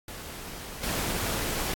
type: noise with level steps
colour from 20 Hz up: pink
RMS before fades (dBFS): -40 / -30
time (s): 0.08-1.74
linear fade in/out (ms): 2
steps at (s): 0.83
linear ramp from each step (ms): 5
effects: AAC 64 kbps